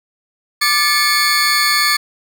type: tone cluster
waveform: 40% pulse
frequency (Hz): 1185 / 1736 / 2190 / 4317 / 4517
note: D6 / A6 / C#7 / C#8 / C#8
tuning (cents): +15 / -24 / -22 / -47 / +32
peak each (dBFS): -18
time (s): 0.61-1.97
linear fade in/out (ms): 10
effects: none